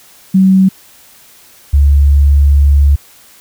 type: tone pair in turn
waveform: sine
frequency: 190 / 71.01 Hz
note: F#3 / C#2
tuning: +46 / +42 cents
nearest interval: octave + perfect fourth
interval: 1704 cents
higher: first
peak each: -4 dBFS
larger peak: neither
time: 0.34-0.69 / 1.73-2.96 s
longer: second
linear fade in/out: 10 ms
effects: white hiss -42 dBFS RMS until 3.4 s